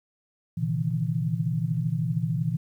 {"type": "tone cluster", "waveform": "sine", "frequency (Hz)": [118.9, 135.7, 151.3, 164.4], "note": ["A#2", "C#3", "D#3", "E3"], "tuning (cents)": [35, -36, -48, -4], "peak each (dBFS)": [-29, -32, -31, -27], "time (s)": [0.57, 2.57], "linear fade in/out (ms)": 10, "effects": ["10-bit"]}